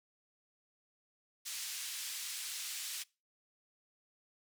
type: band-pass noise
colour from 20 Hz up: white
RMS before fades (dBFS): -42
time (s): 1.45-3.04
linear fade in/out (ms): 20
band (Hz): 2300 to 9200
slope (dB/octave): 12
effects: noise-tail reverb RT60 0.3 s tail -24 dB re dry